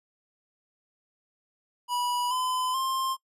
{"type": "tone with pitch steps", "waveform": "square", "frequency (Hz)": [977, 1016.1, 1056.8], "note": ["B5", "B5", "C6"], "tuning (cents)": [-19, 49, 17], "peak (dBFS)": -27, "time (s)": [1.88, 3.17], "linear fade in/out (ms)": 50, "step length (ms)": 430, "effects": ["noise-tail reverb RT60 0.1 s tail -22 dB re dry", "resampled to 32000 Hz"]}